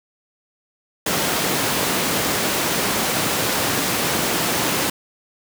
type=high-pass noise; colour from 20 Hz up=pink; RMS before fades=-21 dBFS; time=1.06-4.9 s; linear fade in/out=5 ms; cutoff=170 Hz; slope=12 dB/octave; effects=none